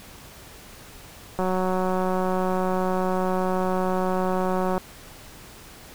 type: click train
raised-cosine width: 1 ms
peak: -12 dBFS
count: 628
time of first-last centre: 1.39-4.779 s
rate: 185 Hz
effects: pink hiss -45 dBFS RMS until 5.94 s